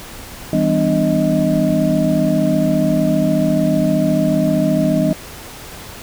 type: tone cluster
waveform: sine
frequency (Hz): 162.2 / 197.1 / 250.6 / 297.3 / 627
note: E3 / G3 / B3 / D4 / D#5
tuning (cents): -28 / +10 / +25 / +21 / +13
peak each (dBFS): -19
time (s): 0.53-5.13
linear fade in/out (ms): 2
effects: pink hiss -34 dBFS RMS until 6.02 s